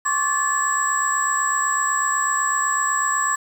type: tone cluster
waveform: sine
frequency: 1081 / 1149 / 1731 / 7710 Hz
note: C#6 / D6 / A6 / B8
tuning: -44 / -38 / -29 / -43 cents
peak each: -24 dBFS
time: 0.05-3.36 s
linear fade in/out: 10 ms
effects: 7-bit